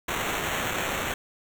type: noise with sample-and-hold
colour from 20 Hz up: white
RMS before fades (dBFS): -29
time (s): 0.08-1.14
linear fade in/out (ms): 5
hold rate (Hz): 4900
effects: none